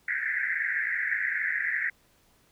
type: band-pass noise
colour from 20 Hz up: pink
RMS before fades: -29 dBFS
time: 0.08-1.9 s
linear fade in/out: 5 ms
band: 1600 to 2100 Hz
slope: 96 dB/octave
effects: pink hiss -64 dBFS RMS until 2.51 s